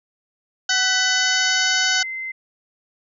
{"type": "harmonic tone", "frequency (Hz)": 751, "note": "F#5", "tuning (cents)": 26, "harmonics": [1, 2, 4, 5, 6, 7, 8, 9], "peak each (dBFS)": [-30, -21, -24, -29, -25, -27, -26, -31], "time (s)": [0.69, 2.03], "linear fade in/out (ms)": 5}
{"type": "tone with pitch glide", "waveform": "sine", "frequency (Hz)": [1975.5, 2069], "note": ["B6", "C7"], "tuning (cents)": [0, -20], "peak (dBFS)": -26, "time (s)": [0.7, 2.32], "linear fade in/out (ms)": 10, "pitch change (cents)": 80, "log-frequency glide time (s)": [0.94, 1.69]}
{"effects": []}